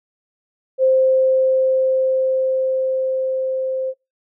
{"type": "tone with level ramp", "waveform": "sine", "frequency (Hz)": 523.3, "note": "C5", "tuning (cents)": 0, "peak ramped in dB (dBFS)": [-11, -20], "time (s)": [0.78, 3.94], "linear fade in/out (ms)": 50, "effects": ["noise-tail reverb RT60 0.2 s tail -21 dB re dry"]}